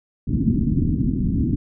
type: low-pass noise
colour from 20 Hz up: white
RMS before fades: -20 dBFS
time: 0.27-1.56 s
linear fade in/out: 10 ms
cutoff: 290 Hz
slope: 48 dB/octave
effects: none